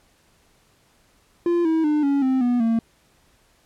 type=tone with pitch steps; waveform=triangle; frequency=345.1 / 322 / 300.4 / 280.3 / 261.5 / 244 / 227.7 Hz; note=F4 / E4 / D4 / C#4 / C4 / B3 / A#3; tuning=-21 / -41 / +39 / +19 / -1 / -21 / -40 cents; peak=-15 dBFS; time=1.46-2.79 s; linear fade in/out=2 ms; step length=190 ms; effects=pink hiss -60 dBFS RMS until 3.65 s + low-pass 12000 Hz 12 dB/octave